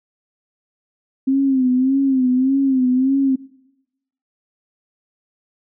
sine tone with vibrato, 262.7 Hz, C4, 7 cents sharp, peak -13 dBFS, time 1.27-3.36 s, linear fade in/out 10 ms, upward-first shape sine, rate 1.7 Hz, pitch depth 77 cents each way, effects noise-tail reverb RT60 0.9 s tail -21 dB re dry

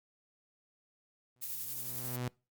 sawtooth tone with exponential growth, 123.9 Hz, B2, 6 cents sharp, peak -29 dBFS, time 1.36-2.28 s, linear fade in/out 0 ms, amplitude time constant 200 ms
violet noise with tremolo, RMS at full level -38 dBFS, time 1.41-2.17 s, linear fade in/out 20 ms, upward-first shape sine, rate 11 Hz, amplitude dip 30%
effects noise-tail reverb RT60 0.3 s tail -24 dB re dry + Opus 48 kbps

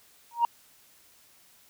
sine tone with exponential growth, 940 Hz, A#5, 14 cents sharp, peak -14 dBFS, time 0.31-0.45 s, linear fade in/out 2 ms, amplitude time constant 29 ms, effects tanh soft clip ceiling -16 dBFS + white hiss -59 dBFS RMS until 1.69 s

